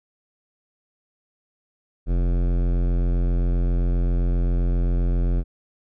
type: tone with hard clipping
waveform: sine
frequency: 43.79 Hz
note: F1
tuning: 5 cents sharp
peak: -20 dBFS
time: 2.06-5.44 s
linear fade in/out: 50 ms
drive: 17 dB
effects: none